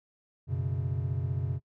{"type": "chord", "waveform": "triangle", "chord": "F# suspended fourth", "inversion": "none", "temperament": "just", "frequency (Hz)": [92.5, 123.33, 138.75], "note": ["F#2", "B2", "C#3"], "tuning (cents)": [0, -2, 2], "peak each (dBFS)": -31, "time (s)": [0.47, 1.6], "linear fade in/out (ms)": 50, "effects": ["noise-tail reverb RT60 0.1 s tail -22 dB re dry"]}